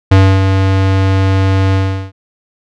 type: tone with ADSR envelope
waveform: square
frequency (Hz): 96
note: G2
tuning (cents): -36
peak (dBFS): -3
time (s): 0.11-2.12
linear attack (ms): 8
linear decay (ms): 280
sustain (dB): -6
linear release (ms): 380
effects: low-pass 4000 Hz 12 dB/octave